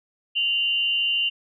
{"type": "tone pair together", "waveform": "sine", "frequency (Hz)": [2794, 3027], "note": ["F7", "F#7"], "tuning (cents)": [0, 39], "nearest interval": "minor second", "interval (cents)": 139, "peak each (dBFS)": [-21, -26], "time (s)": [0.35, 1.3], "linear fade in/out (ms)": 20, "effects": []}